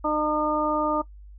harmonic tone, 303.5 Hz, D#4, 43 cents flat, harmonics 1 / 2 / 3 / 4, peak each -27 / -27 / -27 / -27 dBFS, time 0.04-1.02 s, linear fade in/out 10 ms, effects noise-tail reverb RT60 0.1 s tail -18 dB re dry + added 50 Hz sine -42 dBFS peak until 1.38 s

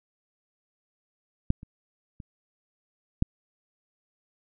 clicks, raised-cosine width 5 ms, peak -9 / -30 / -28 / -9 dBFS, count 4, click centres 1.504 / 1.631 / 2.202 / 3.224 s, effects none

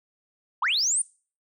sine linear sweep, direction up, 830.6 to 9397 Hz, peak -20 dBFS, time 0.62-1.02 s, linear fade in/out 5 ms, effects noise-tail reverb RT60 0.4 s tail -24 dB re dry + tanh soft clip ceiling -17 dBFS

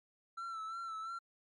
triangle tone with vibrato, 1335 Hz, E6, 22 cents sharp, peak -38 dBFS, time 0.37-1.19 s, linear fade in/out 10 ms, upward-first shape sine, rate 2.9 Hz, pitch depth 43 cents each way, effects MP3 48 kbps

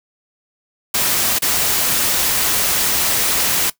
white noise with dropouts, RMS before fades -17 dBFS, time 0.94-3.7 s, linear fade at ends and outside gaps 5 ms, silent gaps 1.387-1.42 s, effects noise-tail reverb RT60 0.1 s tail -18 dB re dry

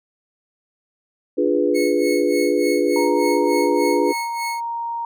sine chord, D diminished seventh, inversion none, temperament equal, 293.7 / 349.2 / 415.3 / 493.9 Hz, D4 / F4 / Ab4 / Cb5, 0 / 0 / 0 / 0 cents, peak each -21 dBFS, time 1.37-4.13 s, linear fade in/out 20 ms
sawtooth tone with tremolo, 2191 Hz, C#7, 21 cents flat, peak -22 dBFS, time 1.74-4.61 s, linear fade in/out 20 ms, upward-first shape sine, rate 3.4 Hz, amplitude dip 80%
sine tone, 932.3 Hz, A#5, in tune, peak -23 dBFS, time 2.96-5.05 s, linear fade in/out 2 ms
effects none

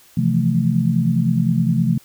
sine chord, F major seventh, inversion second, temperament equal, 130.81 / 164.81 / 174.61 / 220 Hz, C3 / E3 / F3 / A3, 0 / 0 / 0 / 0 cents, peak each -20 dBFS, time 0.17-1.98 s, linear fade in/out 5 ms, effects white hiss -50 dBFS RMS until 2.04 s

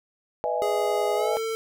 sine chord, E major seventh, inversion second, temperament equal with one note detuned, 493.9 / 609.1 / 659.3 / 830.6 Hz, B4 / D#5 / E5 / G#5, 0 / -37 / 0 / 0 cents, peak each -29 dBFS, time 0.44-1.37 s, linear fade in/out 0 ms
square tone with pitch glide, 415.3 to 447.7 Hz, G#4 to A4, 0 to +30 cents, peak -27 dBFS, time 0.62-1.55 s, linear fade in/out 0 ms, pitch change +130 cents, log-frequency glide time 1.15-1.34 s
effects none

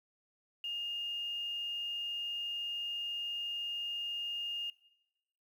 sine tone with quantisation, 2831 Hz, F7, 23 cents sharp, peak -36 dBFS, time 0.64-4.7 s, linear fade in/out 2 ms, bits 10, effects noise-tail reverb RT60 1.0 s tail -19 dB re dry

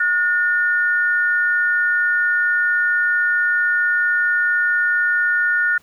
sine tone pair together, 1444.4 / 1800 Hz, F#6 / A6, -42 / +39 cents, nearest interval major third, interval 381 cents, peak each -16 / -20 dBFS, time 0-5.78 s, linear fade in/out 5 ms, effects pink hiss -54 dBFS RMS until 5.82 s + high-pass 60 Hz 12 dB/octave

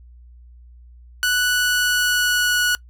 sawtooth tone with pitch glide, 1480 to 1466.4 Hz, F#6 to F#6, 0 to -16 cents, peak -13 dBFS, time 1.23-2.75 s, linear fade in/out 0 ms, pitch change -16 cents, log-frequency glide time 1.37-2.64 s, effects noise-tail reverb RT60 0.1 s tail -22 dB re dry + added 60 Hz sine -42 dBFS peak until 2.89 s

